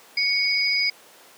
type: tone pair together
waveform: sine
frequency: 2225 / 4943 Hz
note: C#7 / D#8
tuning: +6 / -12 cents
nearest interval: octave + major second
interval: 1382 cents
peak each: -22 dBFS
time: 0.17-0.9 s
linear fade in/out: 5 ms
effects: pink hiss -49 dBFS RMS until 1.37 s + high-pass 400 Hz 12 dB/octave